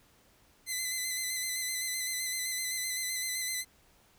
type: tone with vibrato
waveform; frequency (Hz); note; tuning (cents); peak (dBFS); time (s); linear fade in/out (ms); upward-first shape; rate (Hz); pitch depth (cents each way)
10% pulse; 2032; B6; +49; -23; 0.66-3.65; 50; square; 7.8; 26
effects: pink hiss -64 dBFS RMS until 4.18 s